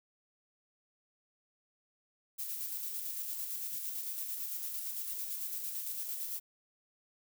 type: noise with tremolo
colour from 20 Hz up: violet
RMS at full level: -38 dBFS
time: 2.38-6.4 s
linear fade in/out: 20 ms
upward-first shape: square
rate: 8.9 Hz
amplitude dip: 30%
effects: none